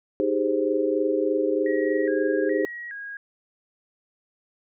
sine chord, Ab major seventh, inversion second, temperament equal, 311.1 / 392 / 415.3 / 523.3 Hz, Eb4 / G4 / Ab4 / C5, 0 / 0 / 0 / 0 cents, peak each -26 dBFS, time 0.2-2.65 s, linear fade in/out 0 ms
sine tone with vibrato, 1768 Hz, A6, 8 cents sharp, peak -33 dBFS, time 1.66-3.17 s, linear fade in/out 2 ms, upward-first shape square, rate 1.2 Hz, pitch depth 130 cents each way
effects none

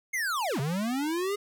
square linear two-way sweep, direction down then up, 2167 to 128.5 to 417.4 Hz, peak -28 dBFS, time 0.13-1.36 s, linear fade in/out 10 ms, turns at 0.6 s, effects none

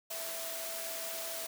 sine tone in noise, 659.3 Hz, E5, in tune, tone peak -44 dBFS, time 0.1-1.47 s, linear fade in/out 10 ms, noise white, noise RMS -40 dBFS, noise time 0.1-1.47 s, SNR -7 dB, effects high-pass 300 Hz 12 dB/octave

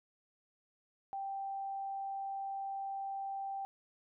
sine tone, 784 Hz, G5, in tune, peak -37 dBFS, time 1.13-3.65 s, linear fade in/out 0 ms, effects none

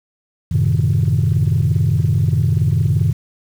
sine chord, F# diminished seventh, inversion none, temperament equal, 92.5 / 110 / 130.81 / 155.56 Hz, F#2 / A2 / C3 / Eb3, 0 / 0 / 0 / 0 cents, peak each -17 dBFS, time 0.51-3.13 s, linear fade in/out 10 ms, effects tanh soft clip ceiling -7 dBFS + 7-bit

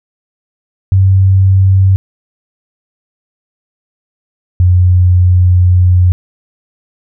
sine tone pair in turn, 95.6 / 90.22 Hz, G2 / F#2, -43 / -43 cents, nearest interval minor second, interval 100 cents, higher first, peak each -4 dBFS, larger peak neither, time 0.92-1.96 / 4.6-6.12 s, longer second, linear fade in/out 0 ms, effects none

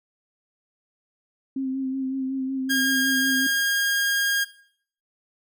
sine tone with vibrato, 264.9 Hz, C4, 22 cents sharp, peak -24 dBFS, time 1.56-3.47 s, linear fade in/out 5 ms, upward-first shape sine, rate 5.4 Hz, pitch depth 26 cents each way
sawtooth tone, 1622 Hz, G#6, 41 cents flat, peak -17 dBFS, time 2.69-4.45 s, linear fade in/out 20 ms
effects noise-tail reverb RT60 0.6 s tail -19 dB re dry

